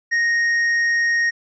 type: tone with hard clipping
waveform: sine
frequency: 1864.7 Hz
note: A#6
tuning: in tune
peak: -17 dBFS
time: 0.11-1.31 s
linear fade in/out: 20 ms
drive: 4 dB
effects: resampled to 16000 Hz